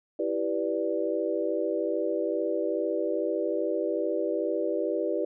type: chord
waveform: sine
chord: E minor seventh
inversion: none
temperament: equal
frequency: 329.6 / 392 / 493.9 / 587.3 Hz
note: E4 / G4 / B4 / D5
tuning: 0 / 0 / 0 / 0 cents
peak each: -31 dBFS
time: 0.19-5.25 s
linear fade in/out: 5 ms
effects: none